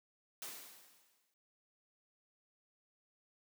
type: noise with exponential decay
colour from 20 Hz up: white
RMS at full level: -44 dBFS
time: 0.42-1.34 s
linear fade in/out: 1 ms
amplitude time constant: 200 ms
effects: noise-tail reverb RT60 0.1 s tail -20 dB re dry + high-pass 200 Hz 12 dB/octave